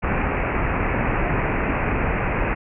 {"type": "low-pass noise", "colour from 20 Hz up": "pink", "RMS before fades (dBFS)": -22, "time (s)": [0.02, 2.55], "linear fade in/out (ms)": 20, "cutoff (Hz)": 2600, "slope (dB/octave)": 96, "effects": []}